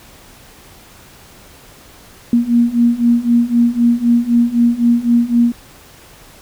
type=beating tone pair; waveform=sine; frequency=234.9 / 238.8 Hz; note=A#3 / A#3; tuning=+13 / +42 cents; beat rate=3.9 Hz; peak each=-14 / -12 dBFS; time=2.33-5.52 s; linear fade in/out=2 ms; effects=pink hiss -42 dBFS RMS until 6.41 s